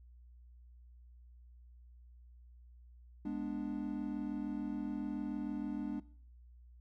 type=chord; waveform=triangle; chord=G# diminished; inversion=none; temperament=equal; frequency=207.7 / 246.9 / 293.7 Hz; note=G#3 / B3 / D4; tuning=0 / 0 / 0 cents; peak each=-39 / -40 / -37 dBFS; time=3.25-6 s; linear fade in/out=5 ms; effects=noise-tail reverb RT60 0.5 s tail -19 dB re dry + added 60 Hz sine -55 dBFS peak until 6.8 s